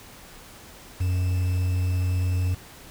triangle tone with quantisation, 91.1 Hz, F#2, 26 cents flat, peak -19 dBFS, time 1-2.55 s, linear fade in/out 10 ms, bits 7, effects pink hiss -46 dBFS RMS until 2.9 s

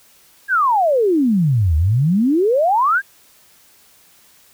sine exponential two-way sweep, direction down then up, 1672 to 74 to 1672 Hz, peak -12 dBFS, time 0.48-3.02 s, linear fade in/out 50 ms, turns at 1.76 s, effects white hiss -51 dBFS RMS until 4.53 s

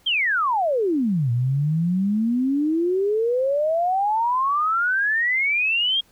sine exponential two-way sweep, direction down then up, 3284 to 116.54 to 3284 Hz, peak -18 dBFS, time 0.06-6.01 s, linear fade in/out 10 ms, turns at 1.31 s, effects pink hiss -58 dBFS RMS until 6.11 s

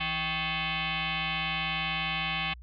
sine tone with frequency modulation, 164.81 Hz, E3, in tune, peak -28 dBFS, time 0-2.54 s, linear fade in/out 10 ms, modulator 473 Hz, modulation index 6.8, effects added 60 Hz sine -44 dBFS peak until 2.62 s

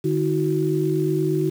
sine tone cluster, 151.1 / 323.3 / 371.7 Hz, D3 / E4 / F#4, +50 / -34 / +8 cents, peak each -23 / -24 / -22 dBFS, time 0.04-1.5 s, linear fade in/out 10 ms, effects 7-bit

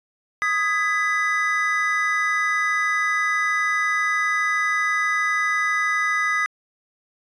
triangle chord, G# minor, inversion second, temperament just, 1245.9 / 1661.2 / 1993.5 Hz, D#6 / G#6 / B6, +2 / 0 / +16 cents, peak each -22 / -25 / -20 dBFS, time 0.42-6.46 s, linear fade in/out 0 ms, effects resampled to 22050 Hz

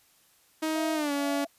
sawtooth tone with pitch glide, 315 to 283.9 Hz, D#4 to C#4, +21 to +41 cents, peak -23 dBFS, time 0.62-1.45 s, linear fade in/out 10 ms, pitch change -180 cents, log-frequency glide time 0.94-1.12 s
sine tone with tremolo, 670 Hz, E5, 28 cents sharp, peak -32 dBFS, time 0.75-1.47 s, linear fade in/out 10 ms, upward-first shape sine, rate 2.1 Hz, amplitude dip 90%
effects white hiss -63 dBFS RMS until 1.58 s + resampled to 32000 Hz

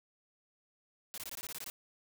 white noise bursts, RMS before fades -43 dBFS, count 10, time 1.14-1.7 s, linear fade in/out 0 ms, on 38 ms, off 20 ms, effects none

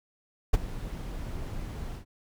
brown noise with ADSR envelope, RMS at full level -19 dBFS, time 0.53-2.05 s, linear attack 11 ms, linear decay 22 ms, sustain -17 dB, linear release 100 ms, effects none

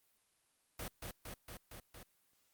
pink noise with echo, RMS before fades -43 dBFS, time 0.79-0.88 s, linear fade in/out 2 ms, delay 230 ms, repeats 5, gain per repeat -2 dB, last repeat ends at 2.03 s, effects white hiss -75 dBFS RMS until 2.53 s + Opus 32 kbps

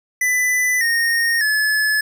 square tone with pitch steps, 1996 / 1851.6 / 1717.7 Hz, B6 / A#6 / A6, +18 / -12 / -42 cents, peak -16 dBFS, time 0.21-2.01 s, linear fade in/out 5 ms, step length 600 ms, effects none

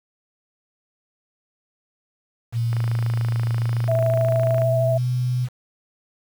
sine tone with pitch glide, 116.54 to 124.9 Hz, A#2 to B2, 0 to +20 cents, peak -19 dBFS, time 2.52-5.49 s, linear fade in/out 50 ms, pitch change +120 cents, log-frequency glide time 3.57-5.11 s
click train, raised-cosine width 0.5 ms, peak -18 dBFS, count 52, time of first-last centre 2.73-4.619 s, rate 27 Hz
sine tone with vibrato, 655 Hz, E5, 11 cents flat, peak -19 dBFS, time 3.88-4.98 s, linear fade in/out 10 ms, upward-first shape square, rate 13 Hz, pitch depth 14 cents each way
effects 7-bit

